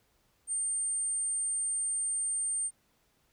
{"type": "tone", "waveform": "sine", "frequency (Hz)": 8760, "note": "C#9", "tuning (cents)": -22, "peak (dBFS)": -29, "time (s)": [0.47, 2.71], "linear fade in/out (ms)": 50, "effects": ["pink hiss -71 dBFS RMS until 3.32 s"]}